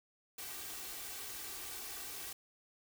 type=noise with comb filter; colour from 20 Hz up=white; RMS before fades=-45 dBFS; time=0.38-2.33 s; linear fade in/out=5 ms; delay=2.6 ms; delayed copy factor=+0.6; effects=none